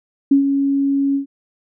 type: tone with ADSR envelope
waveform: sine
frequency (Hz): 277.2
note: C#4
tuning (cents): 0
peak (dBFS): -7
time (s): 0.31-1.26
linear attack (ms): 7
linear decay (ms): 110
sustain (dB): -7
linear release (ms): 110
effects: none